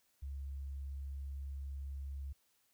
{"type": "tone", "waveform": "sine", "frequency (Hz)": 68.9, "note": "C#2", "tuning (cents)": -10, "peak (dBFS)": -40, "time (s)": [0.22, 2.33], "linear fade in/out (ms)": 10, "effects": ["white hiss -75 dBFS RMS until 2.73 s"]}